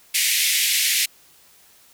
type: band-pass noise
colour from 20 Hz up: pink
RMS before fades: -20 dBFS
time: 0.14-1.06 s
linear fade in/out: 10 ms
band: 2000 to 15000 Hz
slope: 48 dB/octave
effects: white hiss -53 dBFS RMS until 1.93 s